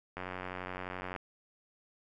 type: click train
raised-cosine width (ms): 0.5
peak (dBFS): -24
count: 92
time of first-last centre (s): 0.17-1.162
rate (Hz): 91.7
effects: none